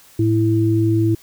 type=tone pair together; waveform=sine; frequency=109.62 / 330 Hz; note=A2 / E4; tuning=-6 / +2 cents; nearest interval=octave + perfect fifth; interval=1908 cents; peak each=-16 dBFS; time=0.19-1.15 s; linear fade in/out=5 ms; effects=white hiss -48 dBFS RMS until 1.22 s